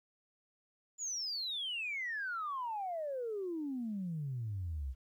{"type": "exponential sweep", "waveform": "sine", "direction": "down", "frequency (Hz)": [7090, 61.74], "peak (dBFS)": -35, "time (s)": [0.98, 4.95], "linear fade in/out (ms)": 50, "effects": ["tanh soft clip ceiling -31 dBFS", "12-bit"]}